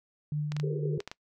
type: tone with tremolo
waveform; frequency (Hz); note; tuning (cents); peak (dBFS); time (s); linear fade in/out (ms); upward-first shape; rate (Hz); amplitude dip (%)
sine; 149.3; D3; +29; -27; 0.32-0.98; 2; triangle; 3.9; 40
type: clicks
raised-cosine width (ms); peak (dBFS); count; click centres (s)
0.2; -21; 6; 0.52 / 0.566 / 0.599 / 1.004 / 1.076 / 1.115
type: band-pass noise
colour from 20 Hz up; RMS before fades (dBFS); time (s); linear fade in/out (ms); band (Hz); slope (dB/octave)
white; -36; 0.63-1.01; 2; 360 to 470; 96
effects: noise-tail reverb RT60 0.1 s tail -22 dB re dry

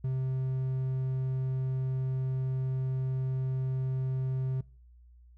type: tone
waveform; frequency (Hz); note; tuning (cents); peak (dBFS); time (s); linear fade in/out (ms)
triangle; 130.81; C3; 0; -26; 0.04-4.61; 5
effects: noise-tail reverb RT60 0.5 s tail -25 dB re dry + added 60 Hz sine -53 dBFS peak until 5.37 s

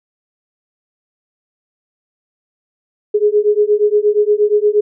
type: beating tone pair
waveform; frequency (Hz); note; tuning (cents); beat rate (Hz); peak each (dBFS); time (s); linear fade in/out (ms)
sine; 413.8 / 422.3; G#4 / G#4; -6 / +29; 8.5; -13; 3.14-4.81; 10
effects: none

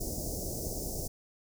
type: band-stop noise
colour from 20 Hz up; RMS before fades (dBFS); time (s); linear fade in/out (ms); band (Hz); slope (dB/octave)
pink; -36; 0-1.08; 10; 690 to 5200; 48
effects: none

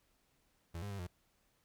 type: tone with pitch steps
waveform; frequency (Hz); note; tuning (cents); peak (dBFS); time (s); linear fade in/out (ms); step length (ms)
35% pulse; 84.1 / 101.8 / 99.4 / 88.4; E2 / G#2 / G2 / F2; +35 / -34 / +25 / +22; -39; 0.74-1.072; 10; 83
effects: pink hiss -75 dBFS RMS until 1.64 s

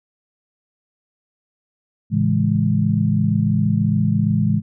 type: chord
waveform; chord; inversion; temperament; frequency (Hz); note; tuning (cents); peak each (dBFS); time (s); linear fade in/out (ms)
sine; A major seventh; none; equal; 110 / 138.59 / 164.81 / 207.7; A2 / C#3 / E3 / G#3; 0 / 0 / 0 / 0; -20 / -23 / -20 / -19; 2.1-4.62; 50
effects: none

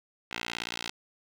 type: tone with band-pass filter sweep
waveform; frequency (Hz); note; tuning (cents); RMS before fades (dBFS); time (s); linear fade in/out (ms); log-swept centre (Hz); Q
10% pulse; 58.27; A#1; 0; -37; 0.31-0.9; 5; 2600 to 3900; 1.4
effects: none

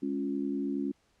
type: chord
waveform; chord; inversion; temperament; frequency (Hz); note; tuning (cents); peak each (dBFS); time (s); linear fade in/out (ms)
sine; Db major; second; equal; 207.7 / 277.2 / 349.2; Ab3 / Db4 / F4; 0 / 0 / 0; -36 / -31 / -37; 0.02-0.92; 10
effects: pink hiss -70 dBFS RMS until 1.2 s + low-pass 8000 Hz 12 dB/octave

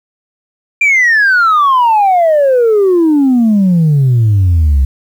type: exponential sweep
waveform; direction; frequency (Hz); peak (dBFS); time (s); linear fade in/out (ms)
sine; down; 2400 to 64.8; -4; 0.81-4.85; 5
effects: tanh soft clip ceiling -4 dBFS + 7-bit

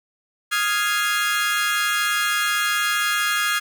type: chord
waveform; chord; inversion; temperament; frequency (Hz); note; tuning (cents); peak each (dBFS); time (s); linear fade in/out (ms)
30% pulse; F minor seventh; third; equal; 1244.5 / 1396.9 / 1661.2 / 2093; Eb6 / F6 / Ab6 / C7; 0 / 0 / 0 / 0; -23 / -23 / -20 / -26; 0.51-3.6; 20
effects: none

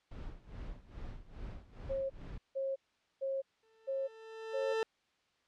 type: noise with tremolo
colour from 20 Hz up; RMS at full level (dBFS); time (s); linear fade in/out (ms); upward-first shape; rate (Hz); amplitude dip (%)
brown; -43; 0.11-2.38; 5; sine; 2.4; 85
type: tone bursts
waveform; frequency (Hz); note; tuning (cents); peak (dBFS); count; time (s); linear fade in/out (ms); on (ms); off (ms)
sine; 540; C#5; -45; -33; 5; 1.89-4.74; 20; 210; 450
type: tone with exponential growth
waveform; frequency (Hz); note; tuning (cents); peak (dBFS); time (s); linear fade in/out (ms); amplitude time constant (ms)
40% pulse; 444.9; A4; +19; -29; 3.63-4.83; 1; 260
effects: white hiss -74 dBFS RMS until 5.47 s + low-pass 4000 Hz 12 dB/octave

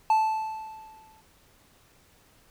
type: tone with exponential decay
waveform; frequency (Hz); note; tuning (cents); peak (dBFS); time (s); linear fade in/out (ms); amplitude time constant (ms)
triangle; 876; A5; -8; -15; 0.1-1.21; 2; 240
effects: pink hiss -60 dBFS RMS until 2.5 s

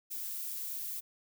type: noise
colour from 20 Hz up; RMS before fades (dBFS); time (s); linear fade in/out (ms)
violet; -39; 0.1-1.01; 20
effects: none

